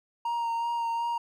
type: tone with vibrato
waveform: triangle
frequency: 932.3 Hz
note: A#5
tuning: in tune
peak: -25 dBFS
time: 0.25-1.18 s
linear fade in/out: 5 ms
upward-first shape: sine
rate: 2.7 Hz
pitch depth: 18 cents each way
effects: none